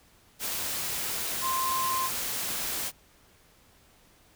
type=tone in noise; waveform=sine; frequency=1046.5 Hz; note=C6; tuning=in tune; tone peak=-27 dBFS; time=1.41-2.1 s; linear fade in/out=50 ms; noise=white; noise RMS=-32 dBFS; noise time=0.39-2.92 s; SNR=+2 dB; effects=pink hiss -60 dBFS RMS until 4.35 s